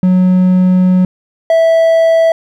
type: tone pair in turn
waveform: triangle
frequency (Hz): 183.6 / 656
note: F#3 / E5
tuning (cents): -13 / -9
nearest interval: octave + minor seventh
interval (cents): 2204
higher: second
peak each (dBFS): -4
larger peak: neither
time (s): 0.03-1.05 / 1.5-2.32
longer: first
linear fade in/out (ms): 2
effects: none